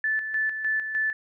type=tone with tremolo; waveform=sine; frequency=1749 Hz; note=A6; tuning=11 cents flat; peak=-22 dBFS; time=0.04-1.13 s; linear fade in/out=2 ms; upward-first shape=square; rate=3.3 Hz; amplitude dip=55%; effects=none